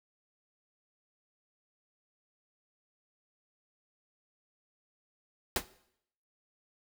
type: noise with exponential decay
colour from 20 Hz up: pink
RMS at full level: -24 dBFS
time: 5.56-5.65 s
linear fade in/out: 2 ms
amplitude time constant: 19 ms
effects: noise-tail reverb RT60 0.7 s tail -18 dB re dry